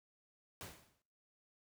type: noise with exponential decay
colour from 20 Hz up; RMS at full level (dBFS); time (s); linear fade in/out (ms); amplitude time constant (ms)
pink; -45; 0.61-1.02; 0; 88
effects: noise-tail reverb RT60 0.5 s tail -19 dB re dry + high-pass 60 Hz 12 dB/octave